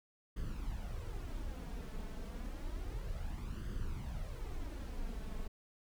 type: noise with flanger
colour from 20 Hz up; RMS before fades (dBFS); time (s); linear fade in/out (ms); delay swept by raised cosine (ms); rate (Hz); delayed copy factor
brown; -41; 0.36-5.48; 10; 0.62 to 4.62; 0.3; +0.6
effects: none